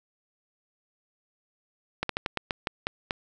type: slowing click train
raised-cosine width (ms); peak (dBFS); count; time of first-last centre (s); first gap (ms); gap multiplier
0.3; -11; 9; 2.03-3.108; 63; 1.21
effects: none